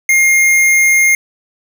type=tone; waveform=square; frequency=2127 Hz; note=C7; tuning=28 cents sharp; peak=-8 dBFS; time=0.09-1.15 s; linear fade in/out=2 ms; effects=none